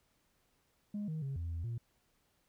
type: tone with pitch steps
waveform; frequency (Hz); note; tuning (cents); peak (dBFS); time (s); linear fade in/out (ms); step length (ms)
sine; 206.6 / 157.3 / 136.5 / 84.2 / 83.3 / 117; G#3 / D#3 / C#3 / E2 / E2 / A#2; -9 / +19 / -26 / +37 / +19 / +7; -34; 0.94-1.78; 5; 140
effects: tanh soft clip ceiling -34 dBFS + pink hiss -75 dBFS RMS until 2.48 s